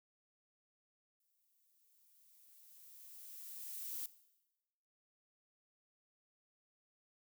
violet noise with exponential growth, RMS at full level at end -42 dBFS, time 1.2-4.06 s, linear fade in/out 2 ms, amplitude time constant 620 ms, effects noise-tail reverb RT60 1.0 s tail -17 dB re dry

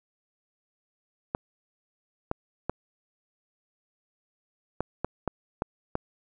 clicks, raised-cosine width 1 ms, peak -13 dBFS, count 8, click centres 1.349 / 2.314 / 2.696 / 4.806 / 5.046 / 5.277 / 5.621 / 5.954 s, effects none

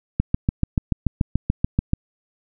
click train, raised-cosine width 5 ms, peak -5 dBFS, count 13, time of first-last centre 0.2-1.934 s, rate 6.92 Hz, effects none

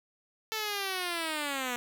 5% pulse linear sweep, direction down, 443.8 to 239.6 Hz, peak -20 dBFS, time 0.52-1.76 s, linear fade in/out 0 ms, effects none

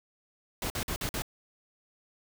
pink noise bursts, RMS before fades -33 dBFS, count 5, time 0.62-1.221 s, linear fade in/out 2 ms, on 81 ms, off 49 ms, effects none

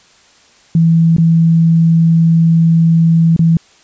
sine tone with dropouts, 164.81 Hz, E3, in tune, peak -6 dBFS, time 0.75-3.57 s, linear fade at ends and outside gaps 2 ms, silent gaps 1.166-1.182 / 3.364-3.392 s, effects white hiss -47 dBFS RMS until 3.83 s + resampled to 16000 Hz

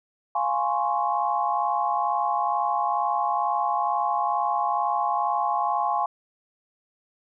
sine chord, Db major seventh, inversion first, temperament equal, 698.5 / 830.6 / 1046.5 / 1108.7 Hz, F5 / Ab5 / C6 / Db6, 0 / 0 / 0 / 0 cents, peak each -28 / -25 / -28 / -29 dBFS, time 0.35-6.06 s, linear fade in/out 5 ms, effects none

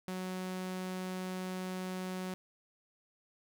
sawtooth tone, 185 Hz, F#3, in tune, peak -33 dBFS, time 0.08-2.34 s, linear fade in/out 0 ms, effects none

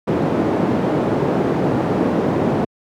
white band-pass noise, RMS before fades -18 dBFS, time 0.07-2.65 s, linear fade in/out 10 ms, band 130 to 420 Hz, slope 12 dB/octave, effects high-pass 80 Hz 12 dB/octave

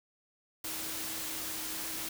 sine tone in noise, 318.3 Hz, D#4, 39 cents sharp, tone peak -49 dBFS, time 0.64-2.09 s, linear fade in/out 5 ms, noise white, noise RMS -38 dBFS, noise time 0.64-2.09 s, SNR -14 dB, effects none

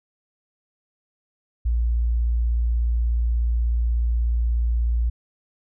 sine tone, 58.27 Hz, A#1, in tune, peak -18 dBFS, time 1.65-5.1 s, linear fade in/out 10 ms, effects none

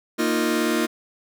sawtooth chord, Bb suspended fourth, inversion none, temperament just, 233.1 / 310.8 / 349.6 Hz, Bb3 / Eb4 / F4, 0 / -2 / +2 cents, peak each -20 dBFS, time 0.18-0.87 s, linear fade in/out 20 ms, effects none

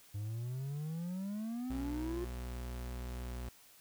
triangle exponential sweep, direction up, 100.1 to 359.6 Hz, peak -35 dBFS, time 0.14-2.25 s, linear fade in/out 10 ms
40% pulse tone, 61.3 Hz, B1, 12 cents flat, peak -39 dBFS, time 1.7-3.49 s, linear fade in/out 5 ms
effects white hiss -61 dBFS RMS until 3.8 s

